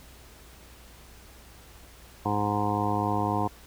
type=harmonic tone; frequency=103.83 Hz; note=G#2; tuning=in tune; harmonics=1 / 2 / 3 / 4 / 5 / 7 / 8 / 9 / 10; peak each=-31 / -33 / -32 / -36 / -37 / -31 / -36 / -31 / -34 dBFS; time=2.25-3.48 s; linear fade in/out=10 ms; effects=added 60 Hz sine -52 dBFS peak until 3.66 s + pink hiss -52 dBFS RMS until 3.66 s